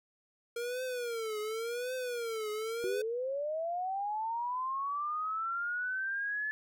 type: tone with vibrato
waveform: square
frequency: 466.2 Hz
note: A#4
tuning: in tune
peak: -35 dBFS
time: 0.56-3.02 s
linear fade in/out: 5 ms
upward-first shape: triangle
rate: 0.9 Hz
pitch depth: 180 cents each way
type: linear sweep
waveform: sine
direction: up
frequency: 365.5 to 1733 Hz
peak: -32 dBFS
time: 2.84-6.51 s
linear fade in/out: 0 ms
effects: none